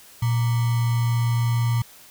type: tone with sample-and-hold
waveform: sine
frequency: 117.8 Hz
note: A#2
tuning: 19 cents sharp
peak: -18 dBFS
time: 0.22-1.82 s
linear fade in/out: 5 ms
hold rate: 1050 Hz
effects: white hiss -48 dBFS RMS until 2.1 s